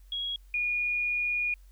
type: tone pair in turn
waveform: sine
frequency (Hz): 3311 / 2441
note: G#7 / D#7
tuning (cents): -6 / -34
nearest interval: perfect fourth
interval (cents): 528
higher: first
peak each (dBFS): -30 / -26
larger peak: second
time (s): 0.12-0.36 / 0.54-1.54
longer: second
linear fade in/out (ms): 2
effects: added 46 Hz sine -50 dBFS peak until 1.71 s + white hiss -68 dBFS RMS until 1.71 s